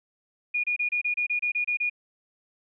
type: tone bursts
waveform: sine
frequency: 2442 Hz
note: D#7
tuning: 33 cents flat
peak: -23 dBFS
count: 11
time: 0.54-1.898 s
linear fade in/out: 10 ms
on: 98 ms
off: 28 ms
effects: none